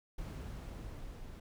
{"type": "noise with level ramp", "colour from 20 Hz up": "brown", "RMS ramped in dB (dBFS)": [-42, -48], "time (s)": [0.18, 1.4], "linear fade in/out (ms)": 5, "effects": []}